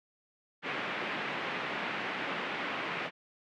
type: band-pass noise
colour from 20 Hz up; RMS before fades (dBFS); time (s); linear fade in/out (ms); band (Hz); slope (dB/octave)
white; -36; 0.62-3.11; 50; 150 to 2600; 24
effects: none